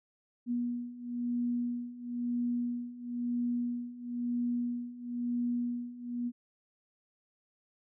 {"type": "beating tone pair", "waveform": "sine", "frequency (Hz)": [240.8, 241.8], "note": ["B3", "B3"], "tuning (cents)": [-44, -36], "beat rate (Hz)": 1, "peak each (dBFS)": [-36, -33], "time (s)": [0.46, 6.32], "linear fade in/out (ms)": 50, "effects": []}